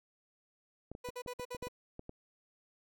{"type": "clicks", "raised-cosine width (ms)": 2, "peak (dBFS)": -31, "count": 10, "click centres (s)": [0.916, 0.951, 1.088, 1.262, 1.397, 1.548, 1.626, 1.67, 1.994, 2.094]}
{"type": "tone bursts", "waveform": "30% pulse", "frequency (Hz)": 493.9, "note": "B4", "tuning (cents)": 0, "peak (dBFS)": -37, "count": 6, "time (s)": [1.04, 1.685], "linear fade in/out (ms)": 10, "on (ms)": 65, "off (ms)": 51}
{"effects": []}